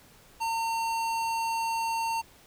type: tone with hard clipping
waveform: sine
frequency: 910 Hz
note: A#5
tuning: 42 cents flat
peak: -29 dBFS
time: 0.4-2.22 s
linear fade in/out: 20 ms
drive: 18 dB
effects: pink hiss -56 dBFS RMS until 2.46 s